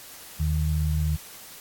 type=tone pair together; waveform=sine; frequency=77.2 / 153.97 Hz; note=D#2 / D#3; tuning=-13 / -18 cents; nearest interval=octave; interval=1195 cents; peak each=-23 / -26 dBFS; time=0.39-1.17 s; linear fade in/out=20 ms; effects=white hiss -44 dBFS RMS until 1.6 s + AAC 64 kbps